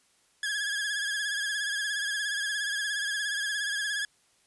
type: tone with vibrato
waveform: sawtooth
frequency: 1661.2 Hz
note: G#6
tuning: in tune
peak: -25 dBFS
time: 0.43-4.05 s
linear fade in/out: 2 ms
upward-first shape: sine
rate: 17 Hz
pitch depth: 59 cents each way
effects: white hiss -66 dBFS RMS until 4.46 s + resampled to 24000 Hz